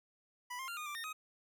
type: tone with pitch steps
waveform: 25% pulse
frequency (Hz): 985 / 1058 / 1391 / 1226 / 1178 / 1835 / 1257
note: B5 / C6 / F6 / D#6 / D6 / A#6 / D#6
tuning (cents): -5 / +19 / -7 / -26 / +5 / -28 / +17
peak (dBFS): -37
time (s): 0.5-1.13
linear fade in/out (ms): 10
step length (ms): 90
effects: none